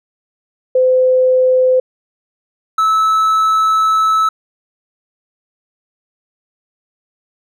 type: tone pair in turn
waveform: sine / triangle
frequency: 512 / 1303.6 Hz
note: C5 / E6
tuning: -38 / -20 cents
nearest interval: octave + major third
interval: 1618 cents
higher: second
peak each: -8 dBFS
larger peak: neither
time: 0.75-1.8 / 2.78-4.29 s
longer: second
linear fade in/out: 5 ms
effects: none